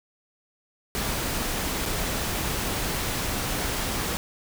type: noise with dropouts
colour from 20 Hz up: pink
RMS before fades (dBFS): -28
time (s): 0.95-4.17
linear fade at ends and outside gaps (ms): 0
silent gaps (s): 1.855-1.86
effects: none